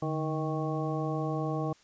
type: harmonic tone with a mistuned harmonic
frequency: 157.5 Hz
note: D#3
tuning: 21 cents sharp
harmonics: 1 / 2 / 3 / 4 / 5 / 7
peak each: -32 / -35 / -37 / -38 / -39 / -40 dBFS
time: 0.02-1.73 s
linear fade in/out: 5 ms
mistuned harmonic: 1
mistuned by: -98 cents
effects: white hiss -61 dBFS RMS until 1.83 s + resampled to 16000 Hz